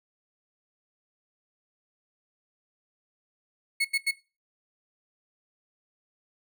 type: tone bursts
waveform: 35% pulse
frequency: 2194 Hz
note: C#7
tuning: 18 cents flat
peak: -21 dBFS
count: 3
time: 3.8-4.112 s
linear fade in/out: 10 ms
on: 48 ms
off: 84 ms
effects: noise-tail reverb RT60 0.3 s tail -19 dB re dry